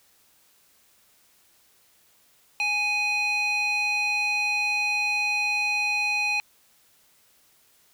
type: tone with band-pass filter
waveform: square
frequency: 830.6 Hz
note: G#5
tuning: in tune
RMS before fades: -25 dBFS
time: 2.6-6.4 s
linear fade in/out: 0 ms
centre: 2900 Hz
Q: 5.5
effects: white hiss -61 dBFS RMS until 7.93 s